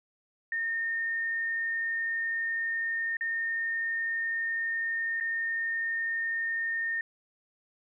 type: tone with dropouts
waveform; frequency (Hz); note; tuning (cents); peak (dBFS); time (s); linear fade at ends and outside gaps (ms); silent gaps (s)
sine; 1828; A#6; -34; -28; 0.52-7.01; 2; 3.169-3.209 / 5.201-5.208
effects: none